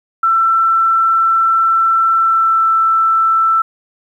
sine tone with pitch glide, 1339 to 1329 Hz, E6 to E6, +27 to +14 cents, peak -9 dBFS, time 0.23-3.62 s, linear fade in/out 5 ms, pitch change -13 cents, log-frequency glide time 2.18-2.69 s, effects 8-bit

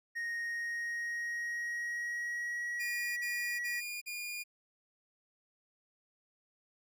triangle tone with pitch glide, 1864.7 to 1926 Hz, A#6 to B6, 0 to -44 cents, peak -33 dBFS, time 0.15-3.81 s, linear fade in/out 20 ms, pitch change +56 cents, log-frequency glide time 0.43-3.23 s
sawtooth tone bursts, 2426 Hz, D#7, 44 cents flat, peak -35 dBFS, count 4, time 2.79-4.439 s, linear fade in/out 20 ms, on 380 ms, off 43 ms
effects none

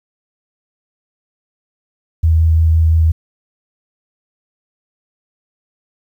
sine tone with vibrato, 80.8 Hz, E2, 34 cents flat, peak -8 dBFS, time 2.23-3.12 s, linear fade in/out 10 ms, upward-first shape square, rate 5.8 Hz, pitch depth 9 cents each way, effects 8-bit

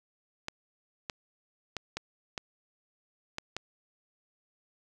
clicks, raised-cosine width 0.2 ms, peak -17 dBFS, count 7, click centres 0.484 / 1.098 / 1.767 / 1.97 / 2.378 / 3.384 / 3.566 s, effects none

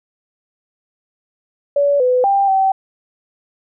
sine tone with pitch steps, 570 / 502 / 792 / 770 Hz, C#5 / B4 / G5 / G5, +48 / +28 / +18 / -31 cents, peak -11 dBFS, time 1.76-2.72 s, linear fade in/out 5 ms, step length 240 ms, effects none

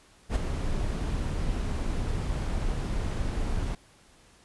brown noise with ADSR envelope, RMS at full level -22 dBFS, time 0.29-3.75 s, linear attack 66 ms, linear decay 14 ms, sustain -7 dB, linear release 4 ms, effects pink hiss -58 dBFS RMS until 4.44 s + resampled to 24000 Hz

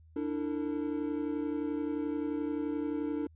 triangle tone cluster, 293.2 / 324.7 / 452.7 Hz, D4 / E4 / A4, -3 / -26 / +49 cents, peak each -31 / -35 / -37 dBFS, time 0.16-3.27 s, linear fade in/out 5 ms, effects added 80 Hz sine -55 dBFS peak until 3.35 s + resampled to 8000 Hz

